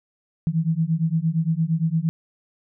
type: beating tone pair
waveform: sine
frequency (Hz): 158.2 / 166.9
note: D#3 / E3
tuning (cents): +29 / +22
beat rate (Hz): 8.7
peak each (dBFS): -22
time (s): 0.47-2.09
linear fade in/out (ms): 0
effects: none